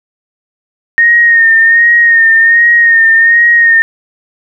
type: tone with vibrato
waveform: sine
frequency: 1847 Hz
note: A#6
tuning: 16 cents flat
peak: -3 dBFS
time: 0.98-3.82 s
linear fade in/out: 0 ms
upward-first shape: sine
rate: 1.3 Hz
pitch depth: 37 cents each way
effects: none